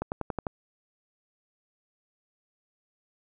accelerating click train, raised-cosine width 1 ms, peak -16 dBFS, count 6, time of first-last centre 0.02-0.468 s, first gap 99 ms, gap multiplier 0.95, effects none

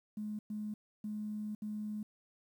triangle tone bursts at uneven times, 211.7 Hz, G#3, 33 cents sharp, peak -33 dBFS, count 4, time 0.17-0.39 / 0.5-0.74 / 1.04-1.55 / 1.62-2.03 s, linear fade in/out 5 ms, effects tanh soft clip ceiling -35 dBFS + 11-bit

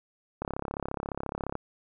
click train, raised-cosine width 1 ms, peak -18 dBFS, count 40, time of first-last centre 0.42-1.554 s, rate 34.4 Hz, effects none

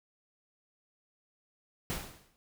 pink noise with exponential decay, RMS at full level -33 dBFS, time 1.9-2.36 s, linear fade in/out 0 ms, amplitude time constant 98 ms, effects none

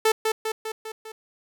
sawtooth tone with echo, 439.8 Hz, A4, 1 cent flat, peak -13 dBFS, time 0.05-0.12 s, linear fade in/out 5 ms, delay 200 ms, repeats 5, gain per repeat -4 dB, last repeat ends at 1.12 s, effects none

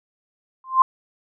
sine tone with exponential growth, 1046.5 Hz, C6, in tune, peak -6 dBFS, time 0.64-0.82 s, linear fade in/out 2 ms, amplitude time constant 39 ms, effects none

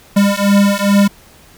square beating tone pair, 199.8 / 202.2 Hz, G3 / G#3, +33 / -46 cents, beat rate 2.4 Hz, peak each -13 dBFS, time 0.16-1.08 s, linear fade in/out 10 ms, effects pink hiss -44 dBFS RMS until 1.57 s

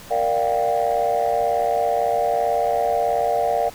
sine chord, G minor seventh, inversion first, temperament equal with one note detuned, 466.2 / 587.3 / 705.8 / 784 Hz, Bb4 / D5 / F5 / G5, 0 / 0 / +18 / 0 cents, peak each -24 / -22 / -20 / -24 dBFS, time 0.1-3.7 s, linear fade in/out 20 ms, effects tanh soft clip ceiling -11 dBFS + pink hiss -41 dBFS RMS until 3.74 s

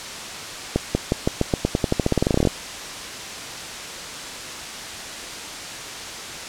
accelerating click train, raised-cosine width 2 ms, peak -4 dBFS, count 23, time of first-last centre 0.76-2.473 s, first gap 190 ms, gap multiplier 0.9, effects white hiss -32 dBFS RMS until 6.48 s + low-pass 7000 Hz 12 dB/octave

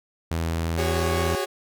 sawtooth tone with pitch glide, 82.41 to 84.58 Hz, E2 to E2, 0 to +45 cents, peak -20 dBFS, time 0.31-1.35 s, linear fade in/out 0 ms, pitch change +45 cents, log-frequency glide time 0.62-1.22 s
sawtooth chord, F# suspended second, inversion none, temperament equal with one note detuned, 370 / 406.3 / 554.4 Hz, F#4 / G#4 / C#5, 0 / -38 / 0 cents, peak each -25 dBFS, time 0.77-1.46 s, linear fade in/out 20 ms
effects none

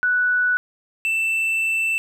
sine / triangle tone pair in turn, 1480 / 2662 Hz, F#6 / E7, 0 / +16 cents, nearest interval minor seventh, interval 1016 cents, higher second, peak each -16 / -17 dBFS, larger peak first, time 0.03-0.57 / 1.05-1.98 s, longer second, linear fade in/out 0 ms, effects none

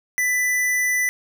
square tone, 1990 Hz, B6, 13 cents sharp, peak -19 dBFS, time 0.18-1.09 s, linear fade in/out 0 ms, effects none

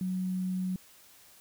sine tone with sample-and-hold, 185 Hz, F#3, in tune, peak -29 dBFS, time 0.01-0.76 s, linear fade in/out 2 ms, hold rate 11025 Hz, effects white hiss -57 dBFS RMS until 1.4 s

